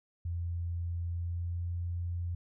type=tone with pitch glide; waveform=sine; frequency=85.7 to 86.85 Hz; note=F2 to F2; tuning=-32 to -9 cents; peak=-32 dBFS; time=0.25-2.35 s; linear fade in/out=5 ms; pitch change=+23 cents; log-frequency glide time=1.08-1.7 s; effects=none